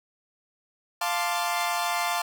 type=chord; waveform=sawtooth; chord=D minor seventh; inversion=first; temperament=equal; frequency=698.5 / 880 / 1046.5 / 1174.7 Hz; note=F5 / A5 / C6 / D6; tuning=0 / 0 / 0 / 0 cents; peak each=-25 / -27 / -28 / -29 dBFS; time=1.01-2.22 s; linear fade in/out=5 ms; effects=none